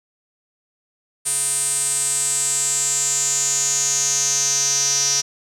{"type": "tone with band-pass filter sweep", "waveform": "square", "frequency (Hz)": 140, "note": "C#3", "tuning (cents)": 18, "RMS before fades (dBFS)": -20, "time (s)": [1.25, 5.22], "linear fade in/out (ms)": 20, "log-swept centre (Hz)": [8900, 5800], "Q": 8.5, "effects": []}